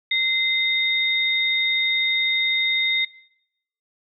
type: tone pair together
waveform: sine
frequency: 2072 / 3692 Hz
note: C7 / A#7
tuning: -17 / -17 cents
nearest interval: minor seventh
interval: 1000 cents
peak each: -21 dBFS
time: 0.11-3.05 s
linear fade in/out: 5 ms
effects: noise-tail reverb RT60 0.8 s tail -22 dB re dry